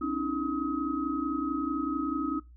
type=tone cluster; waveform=sine; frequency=264.9 / 289.5 / 320.7 / 1269 Hz; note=C4 / D4 / E4 / D#6; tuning=+22 / -25 / -48 / +34 cents; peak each=-34 / -31 / -33 / -34 dBFS; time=0.01-2.4 s; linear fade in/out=10 ms; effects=noise-tail reverb RT60 0.2 s tail -19 dB re dry + added 60 Hz sine -49 dBFS peak until 2.56 s